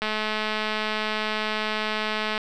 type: click train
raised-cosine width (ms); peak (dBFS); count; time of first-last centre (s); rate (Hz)
0.3; -11; 508; 0.02-2.378; 215
effects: none